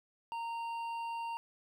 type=tone with hard clipping; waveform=sine; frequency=925 Hz; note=A#5; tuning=14 cents flat; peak=-38 dBFS; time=0.32-1.37 s; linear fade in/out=0 ms; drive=7 dB; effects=none